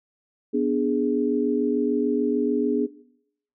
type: chord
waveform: sine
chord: G# diminished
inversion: first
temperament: equal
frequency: 246.9 / 293.7 / 415.3 Hz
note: B3 / D4 / G#4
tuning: 0 / 0 / 0 cents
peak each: -24 dBFS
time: 0.53-2.87 s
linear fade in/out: 20 ms
effects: noise-tail reverb RT60 0.7 s tail -18 dB re dry